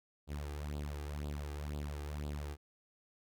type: tone with flanger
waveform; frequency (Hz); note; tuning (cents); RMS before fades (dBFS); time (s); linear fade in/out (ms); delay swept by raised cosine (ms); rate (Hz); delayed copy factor
sawtooth; 73.42; D2; 0; -41; 0.27-2.57; 50; 0.24 to 2.54; 2; +0.7
effects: none